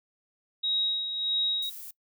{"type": "tone with tremolo", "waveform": "sine", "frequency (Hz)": 3801, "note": "A#7", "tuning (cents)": 33, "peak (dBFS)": -24, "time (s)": [0.63, 1.7], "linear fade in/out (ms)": 10, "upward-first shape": "sine", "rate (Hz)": 1.6, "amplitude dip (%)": 55}
{"type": "noise", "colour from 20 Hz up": "violet", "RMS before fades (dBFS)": -42, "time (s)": [1.62, 1.91], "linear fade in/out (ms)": 5}
{"effects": ["noise-tail reverb RT60 0.1 s tail -22 dB re dry"]}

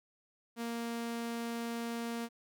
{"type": "tone", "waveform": "sawtooth", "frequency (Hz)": 233.1, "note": "A#3", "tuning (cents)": 0, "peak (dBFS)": -32, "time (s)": [0.56, 2.29], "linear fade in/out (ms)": 50, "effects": []}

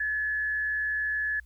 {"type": "tone with frequency modulation", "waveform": "sine", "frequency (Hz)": 1713, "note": "A6", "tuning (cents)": -47, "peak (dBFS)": -26, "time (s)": [0, 1.4], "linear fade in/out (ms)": 5, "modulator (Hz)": 120, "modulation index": 0.32, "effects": ["added 60 Hz sine -49 dBFS peak until 1.45 s", "white hiss -70 dBFS RMS until 1.45 s"]}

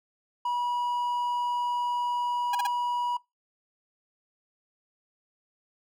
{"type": "tone", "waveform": "triangle", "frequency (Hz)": 970, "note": "B5", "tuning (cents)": -31, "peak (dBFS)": -24, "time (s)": [0.45, 3.17], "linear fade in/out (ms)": 5}
{"type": "tone bursts", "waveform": "sawtooth", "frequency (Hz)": 820, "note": "G#5", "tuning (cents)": -22, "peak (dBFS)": -23, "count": 3, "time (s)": [2.53, 2.669], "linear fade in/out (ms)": 5, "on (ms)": 21, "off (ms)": 38}
{"effects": ["noise-tail reverb RT60 0.2 s tail -23 dB re dry"]}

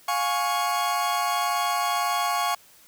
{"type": "chord", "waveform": "40% pulse", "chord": "Db major", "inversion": "first", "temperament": "equal with one note detuned", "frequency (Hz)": [709, 830.6, 1108.7], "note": ["F5", "Ab5", "Db6"], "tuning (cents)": [26, 0, 0], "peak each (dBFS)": [-27, -28, -25], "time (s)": [0.08, 2.55], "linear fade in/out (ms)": 5, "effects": ["white hiss -54 dBFS RMS until 2.87 s"]}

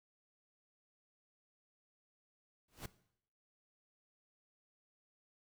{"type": "noise with exponential growth", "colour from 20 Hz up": "pink", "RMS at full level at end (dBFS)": -42, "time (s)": [2.68, 2.86], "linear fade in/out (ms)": 5, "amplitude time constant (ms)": 38, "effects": ["noise-tail reverb RT60 0.7 s tail -18 dB re dry"]}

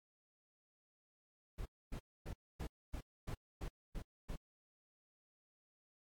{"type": "noise bursts", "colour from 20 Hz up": "brown", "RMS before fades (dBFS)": -43, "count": 9, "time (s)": [1.58, 4.362], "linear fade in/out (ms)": 10, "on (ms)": 78, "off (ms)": 260, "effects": ["AAC 64 kbps"]}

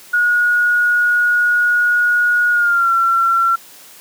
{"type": "tone with pitch glide", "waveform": "sine", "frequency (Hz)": [1448, 1358.9], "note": ["F#6", "F6"], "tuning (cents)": [-38, -48], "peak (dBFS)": -11, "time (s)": [0.13, 3.56], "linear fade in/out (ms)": 10, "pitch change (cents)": -110, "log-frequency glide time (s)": [2.51, 2.92], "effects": ["white hiss -41 dBFS RMS until 4 s", "high-pass 150 Hz 12 dB/octave"]}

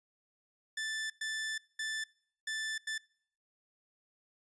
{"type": "tone bursts at uneven times", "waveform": "sawtooth", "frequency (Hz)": 1760, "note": "A6", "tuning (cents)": 0, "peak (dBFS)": -31, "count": 5, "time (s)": [[0.77, 1.1], [1.21, 1.58], [1.79, 2.04], [2.47, 2.78], [2.87, 2.98]], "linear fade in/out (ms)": 5, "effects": ["noise-tail reverb RT60 0.6 s tail -25 dB re dry", "resampled to 22050 Hz"]}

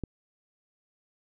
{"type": "click", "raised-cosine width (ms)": 3, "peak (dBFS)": -20, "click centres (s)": 0.037, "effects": []}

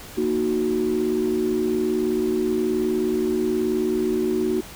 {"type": "chord", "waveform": "sine", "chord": "D# minor", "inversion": "second", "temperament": "equal", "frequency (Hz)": [233.1, 311.1, 370], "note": ["A#3", "D#4", "F#4"], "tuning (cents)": [0, 0, 0], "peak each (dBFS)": [-25, -25, -21], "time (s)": [0.17, 4.61], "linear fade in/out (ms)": 10, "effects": ["tanh soft clip ceiling -12 dBFS", "pink hiss -40 dBFS RMS until 4.75 s"]}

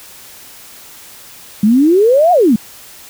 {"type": "exponential two-way sweep", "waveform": "sine", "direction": "up then down", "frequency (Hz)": [200, 740, 200], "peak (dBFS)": -6, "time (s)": [1.63, 2.56], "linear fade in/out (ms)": 5, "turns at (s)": 2.32, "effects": ["white hiss -37 dBFS RMS until 3.09 s"]}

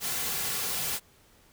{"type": "noise with comb filter", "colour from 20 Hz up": "white", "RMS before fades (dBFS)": -31, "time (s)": [0, 1], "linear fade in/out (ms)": 50, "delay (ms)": 3.2, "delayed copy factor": -0.5, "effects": ["pink hiss -60 dBFS RMS until 1.52 s"]}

